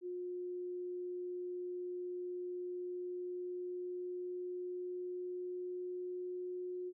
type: tone with pitch glide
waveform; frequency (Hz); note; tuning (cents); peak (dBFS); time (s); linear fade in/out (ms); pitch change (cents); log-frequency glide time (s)
sine; 358.4 to 361.5; F4 to F#4; +45 to -40; -39; 0.01-6.93; 50; +15; 2.64-6.53
effects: none